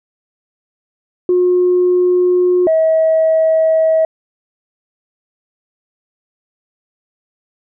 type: tone pair in turn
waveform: sine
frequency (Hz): 360 / 641.4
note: F#4 / E5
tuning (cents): -47 / -48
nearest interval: minor seventh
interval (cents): 999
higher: second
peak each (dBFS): -8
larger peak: neither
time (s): 1.29-2.67 / 2.67-4.05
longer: neither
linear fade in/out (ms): 2
effects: tanh soft clip ceiling -5 dBFS